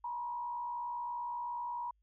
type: tone with frequency modulation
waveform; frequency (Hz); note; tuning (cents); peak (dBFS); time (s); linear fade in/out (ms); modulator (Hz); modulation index
sine; 961; B5; -48; -36; 0.04-1.91; 5; 64.9; 0.53
effects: added 52 Hz sine -70 dBFS peak until 2.02 s